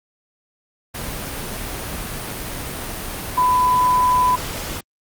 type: tone in noise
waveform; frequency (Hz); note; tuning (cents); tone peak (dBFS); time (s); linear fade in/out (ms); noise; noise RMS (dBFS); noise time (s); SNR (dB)
sine; 1000; B5; +21; -13; 3.37-4.36; 10; pink; -28; 0.94-4.81; +12
effects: Opus 32 kbps